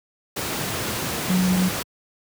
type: tone in noise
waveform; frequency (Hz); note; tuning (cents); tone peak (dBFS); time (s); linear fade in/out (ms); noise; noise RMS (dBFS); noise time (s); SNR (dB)
sine; 183.9; F#3; -10; -17; 1.29-1.69; 10; pink; -26; 0.36-1.83; +6
effects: high-pass 100 Hz 12 dB/octave